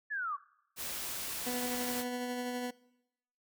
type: linear sweep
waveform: sine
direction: down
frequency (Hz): 1760 to 1087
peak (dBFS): -33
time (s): 0.1-0.37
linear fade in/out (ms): 20
type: noise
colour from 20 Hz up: white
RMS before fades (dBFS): -39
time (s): 0.76-2.05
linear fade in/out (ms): 50
type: tone with tremolo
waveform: 20% pulse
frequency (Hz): 246.9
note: B3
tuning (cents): 0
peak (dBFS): -29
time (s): 1.46-2.71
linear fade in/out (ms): 10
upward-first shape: sine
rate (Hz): 12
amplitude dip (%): 25
effects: noise-tail reverb RT60 0.9 s tail -22 dB re dry